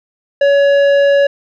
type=tone with tanh clipping; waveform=sine; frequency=563 Hz; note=C#5; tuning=27 cents sharp; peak=-9 dBFS; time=0.41-1.27 s; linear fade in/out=5 ms; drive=11 dB; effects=none